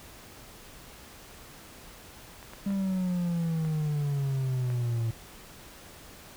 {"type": "clicks", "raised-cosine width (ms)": 0.5, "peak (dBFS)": -30, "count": 5, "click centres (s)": [2.428, 2.535, 2.705, 3.649, 4.702]}
{"type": "exponential sweep", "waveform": "triangle", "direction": "down", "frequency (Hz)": [200, 112.7], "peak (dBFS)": -24, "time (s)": [2.66, 5.11], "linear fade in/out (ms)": 5}
{"effects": ["pink hiss -49 dBFS RMS until 6.36 s"]}